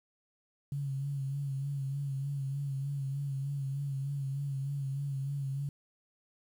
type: tone with vibrato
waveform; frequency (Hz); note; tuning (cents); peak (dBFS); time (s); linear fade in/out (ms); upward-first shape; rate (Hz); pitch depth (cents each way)
sine; 138.59; C#3; 0; -32; 0.72-5.69; 2; sine; 3.3; 46
effects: 10-bit